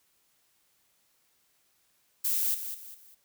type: noise with echo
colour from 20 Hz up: violet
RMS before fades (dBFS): -28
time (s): 2.24-2.55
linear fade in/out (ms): 10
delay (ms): 200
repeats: 3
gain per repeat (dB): -9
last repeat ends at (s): 3.15
effects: white hiss -70 dBFS RMS until 3.24 s